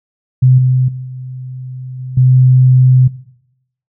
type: tone with level steps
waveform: sine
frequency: 128.3 Hz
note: C3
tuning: 34 cents flat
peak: -4 / -9 / -24 / -22 / -5 dBFS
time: 0.42-3.08 s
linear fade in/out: 10 ms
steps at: 0.58 / 0.88 / 1.99 / 2.17 s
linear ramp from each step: 5 ms
effects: noise-tail reverb RT60 0.8 s tail -18 dB re dry